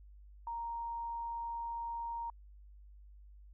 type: tone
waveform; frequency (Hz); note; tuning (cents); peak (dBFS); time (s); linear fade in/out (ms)
sine; 932.3; A#5; 0; -37; 0.47-2.3; 2
effects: added 50 Hz sine -53 dBFS peak until 3.53 s